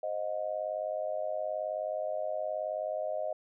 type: tone with amplitude modulation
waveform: sine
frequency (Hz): 622.3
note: D#5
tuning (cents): 0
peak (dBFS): -27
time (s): 0.03-3.33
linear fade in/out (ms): 5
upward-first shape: sine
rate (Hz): 99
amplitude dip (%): 95
effects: none